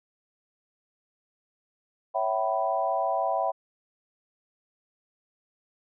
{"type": "chord", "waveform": "sine", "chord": "C# half-diminished seventh", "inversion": "none", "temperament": "equal with one note detuned", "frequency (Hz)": [554.4, 659.3, 764.8, 987.8], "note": ["C#5", "E5", "G5", "B5"], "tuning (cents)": [0, 0, -43, 0], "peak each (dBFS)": [-32, -28, -28, -31], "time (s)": [2.14, 3.52], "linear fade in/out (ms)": 20, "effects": []}